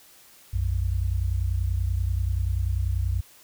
sine tone pair together, 60.9 / 91.25 Hz, B1 / F#2, -24 / -24 cents, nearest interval perfect fifth, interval 700 cents, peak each -25 dBFS, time 0.53-3.21 s, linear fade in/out 10 ms, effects white hiss -53 dBFS RMS until 3.43 s

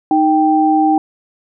sine tone pair together, 311.1 / 783.9 Hz, D#4 / G5, 0 / 0 cents, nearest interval octave + major third, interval 1600 cents, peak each -12 dBFS, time 0.11-0.98 s, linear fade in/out 2 ms, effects none

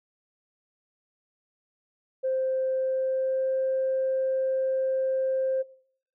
sine tone with pitch glide, 523.3 to 526.6 Hz, C5 to C5, 0 to +11 cents, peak -23 dBFS, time 2.23-5.63 s, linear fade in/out 20 ms, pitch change +11 cents, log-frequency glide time 2.75-3.53 s, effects noise-tail reverb RT60 0.6 s tail -20 dB re dry + tanh soft clip ceiling -19 dBFS

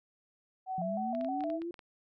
sine tone with vibrato, 707 Hz, F5, 21 cents sharp, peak -33 dBFS, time 0.66-1.6 s, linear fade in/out 50 ms, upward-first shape square, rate 3.2 Hz, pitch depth 110 cents each way
sine linear sweep, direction up, 169.7 to 349.2 Hz, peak -35 dBFS, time 0.78-1.71 s, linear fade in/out 2 ms
clicks, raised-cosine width 0.3 ms, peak -33 dBFS, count 9, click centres 1.15 / 1.211 / 1.247 / 1.407 / 1.438 / 1.501 / 1.619 / 1.742 / 1.792 s
effects none

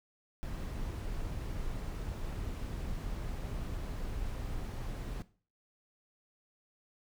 brown noise, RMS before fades -38 dBFS, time 0.43-5.22 s, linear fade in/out 0 ms, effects noise-tail reverb RT60 0.4 s tail -17 dB re dry

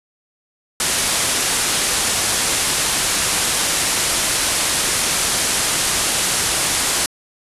white low-pass noise, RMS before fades -19 dBFS, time 0.8-7.06 s, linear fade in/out 2 ms, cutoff 11000 Hz, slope 48 dB/octave, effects resampled to 32000 Hz

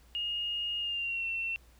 sine tone with pitch glide, 2852 to 2704 Hz, F7 to E7, +36 to +43 cents, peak -31 dBFS, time 0.15-1.56 s, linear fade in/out 0 ms, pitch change -93 cents, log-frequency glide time 0.79-1.27 s, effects added 59 Hz sine -57 dBFS peak until 1.79 s + pink hiss -64 dBFS RMS until 1.79 s

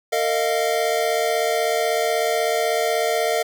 square chord, Bb suspended fourth, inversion none, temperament equal with one note detuned, 456.6 / 622.3 / 698.5 Hz, Bb4 / Eb5 / F5, -36 / 0 / 0 cents, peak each -24 dBFS, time 0.12-3.43 s, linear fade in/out 10 ms, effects none

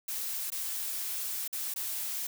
blue noise with dropouts, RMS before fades -35 dBFS, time 0.08-2.27 s, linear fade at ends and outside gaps 5 ms, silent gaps 0.503-0.519 / 1.478-1.527 / 1.74-1.76 s, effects none

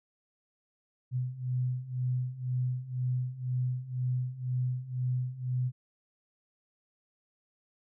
sine beating tone pair, 125 / 127 Hz, B2 / B2, +21 / +49 cents, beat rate 2 Hz, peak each -34 / -31 dBFS, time 1.11-5.72 s, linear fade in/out 50 ms, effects none

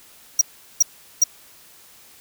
square tone bursts, 5740 Hz, F8, 47 cents sharp, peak -11 dBFS, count 3, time 0.39-1.239 s, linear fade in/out 5 ms, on 23 ms, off 390 ms, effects white hiss -49 dBFS RMS until 2.2 s

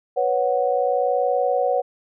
sine chord, B suspended second, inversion none, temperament equal, 493.9 / 554.4 / 740 Hz, B4 / C#5 / F#5, 0 / 0 / 0 cents, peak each -22 dBFS, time 0.16-1.82 s, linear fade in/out 20 ms, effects none

